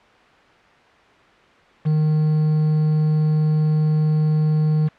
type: tone with quantisation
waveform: triangle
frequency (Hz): 154.1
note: D#3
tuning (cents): -16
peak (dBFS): -13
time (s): 1.85-4.89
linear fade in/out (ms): 20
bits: 6
effects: white hiss -50 dBFS RMS until 4.98 s + low-pass 2000 Hz 12 dB/octave